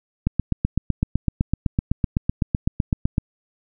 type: click train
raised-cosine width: 5 ms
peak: -6 dBFS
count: 24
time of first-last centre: 0.27-3.181 s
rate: 7.9 Hz
effects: none